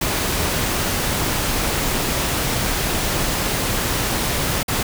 pink noise with dropouts, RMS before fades -21 dBFS, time 0.01-4.83 s, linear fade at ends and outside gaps 5 ms, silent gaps 4.631-4.681 s, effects none

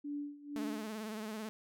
sine tone with tremolo, 289.8 Hz, D4, 23 cents flat, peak -36 dBFS, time 0.04-0.88 s, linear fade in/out 10 ms, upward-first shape sine, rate 2.1 Hz, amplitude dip 85%
sawtooth tone with vibrato, 216.3 Hz, A3, 29 cents flat, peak -36 dBFS, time 0.56-1.49 s, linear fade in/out 0 ms, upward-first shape sine, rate 18 Hz, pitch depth 54 cents each way
effects none

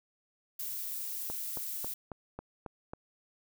violet noise, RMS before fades -38 dBFS, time 0.59-1.94 s, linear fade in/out 5 ms
click train, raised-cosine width 1 ms, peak -26 dBFS, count 7, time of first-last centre 1.3-2.935 s, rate 3.67 Hz
effects none

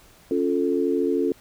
sine chord, Db augmented, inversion none, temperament equal with one note detuned, 277.2 / 350.6 / 440 Hz, Db4 / F4 / A4, 0 / +7 / 0 cents, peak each -24 dBFS, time 0.31-1.32 s, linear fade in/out 2 ms, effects pink hiss -53 dBFS RMS until 1.4 s

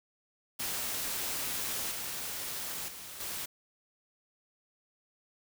white noise with level steps, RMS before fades -35 / -38 / -45 / -38 dBFS, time 0.59-3.46 s, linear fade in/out 10 ms, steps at 1.91 / 2.88 / 3.2 s, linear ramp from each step 5 ms, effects none

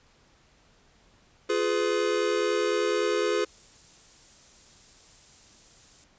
square chord, F diminished, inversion none, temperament just, 349.2 / 419.1 / 502.9 Hz, F4 / Ab4 / Cb5, 0 / +16 / +31 cents, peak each -30 / -27 / -30 dBFS, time 1.49-3.45 s, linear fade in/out 10 ms
violet noise, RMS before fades -46 dBFS, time 2.49-6.04 s, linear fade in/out 0 ms
effects pink hiss -61 dBFS RMS until 6.18 s + resampled to 16000 Hz

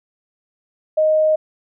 sine tone, 622.3 Hz, D#5, in tune, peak -12 dBFS, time 0.97-1.36 s, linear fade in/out 10 ms, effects none

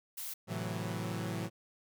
blue noise, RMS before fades -41 dBFS, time 0.17-0.34 s, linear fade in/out 10 ms
sawtooth chord, F# half-diminished seventh, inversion first, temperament equal, 110 / 130.81 / 164.81 / 185 Hz, A2 / C3 / E3 / F#3, 0 / 0 / 0 / 0 cents, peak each -35 / -41 / -36 / -37 dBFS, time 0.47-1.5 s, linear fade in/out 50 ms
effects none

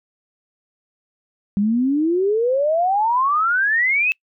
sine exponential sweep, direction up, 196 to 2637 Hz, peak -15 dBFS, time 1.57-4.12 s, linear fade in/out 0 ms, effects noise-tail reverb RT60 0.1 s tail -25 dB re dry

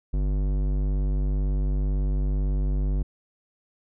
square tone with low-pass filter, 49 Hz, G1, in tune, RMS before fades -24 dBFS, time 0.13-3.03 s, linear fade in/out 10 ms, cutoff 340 Hz, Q 0.57, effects none

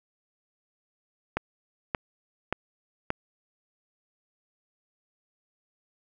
click train, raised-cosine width 0.5 ms, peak -11 dBFS, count 4, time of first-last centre 1.37-3.104 s, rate 1.73 Hz, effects none

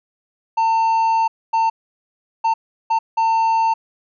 triangle tone bursts at uneven times, 900 Hz, A5, 39 cents sharp, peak -12 dBFS, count 5, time 0.57-1.28 / 1.53-1.7 / 2.44-2.54 / 2.9-2.99 / 3.17-3.74 s, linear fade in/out 10 ms, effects resampled to 16000 Hz

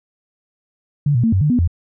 sine tone with pitch steps, 145 / 120.1 / 226.6 / 94.9 / 149.5 / 245.7 / 85.4 Hz, D3 / B2 / A#3 / F#2 / D3 / B3 / F2, -22 / -48 / -49 / +44 / +31 / -9 / -38 cents, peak -12 dBFS, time 1.06-1.676 s, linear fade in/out 5 ms, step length 88 ms, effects none

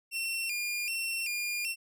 sawtooth tone with vibrato, 2559 Hz, D#7, 48 cents sharp, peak -28 dBFS, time 0.11-1.76 s, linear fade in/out 50 ms, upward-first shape square, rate 1.3 Hz, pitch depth 100 cents each way, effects none

